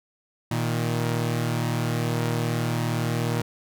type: tone pair together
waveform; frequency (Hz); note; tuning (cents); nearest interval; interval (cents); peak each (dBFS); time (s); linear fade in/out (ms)
sawtooth; 117.61 / 157.1; A#2 / D#3; +16 / +17; perfect fourth; 501; -21 / -24; 0.51-3.42; 5
effects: none